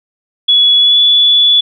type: tone with pitch glide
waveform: sine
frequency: 3389 to 3434 Hz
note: G#7 to A7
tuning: +34 to -43 cents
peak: -5 dBFS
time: 0.48-1.61 s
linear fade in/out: 10 ms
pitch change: +23 cents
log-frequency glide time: 0.77-0.99 s
effects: none